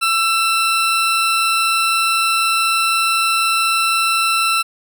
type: tone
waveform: 20% pulse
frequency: 1337 Hz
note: E6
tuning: 24 cents sharp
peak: -9 dBFS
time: 0.01-4.63 s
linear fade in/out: 20 ms
effects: none